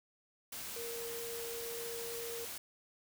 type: tone in noise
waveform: sine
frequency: 466.2 Hz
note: A#4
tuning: in tune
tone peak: -42 dBFS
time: 0.76-2.45 s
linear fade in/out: 5 ms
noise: white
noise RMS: -44 dBFS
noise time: 0.52-2.58 s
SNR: -1 dB
effects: none